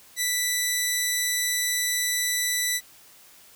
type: tone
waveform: 10% pulse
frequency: 1976 Hz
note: B6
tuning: in tune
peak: -14 dBFS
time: 0.16-2.81 s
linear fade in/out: 50 ms
effects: white hiss -52 dBFS RMS until 3.55 s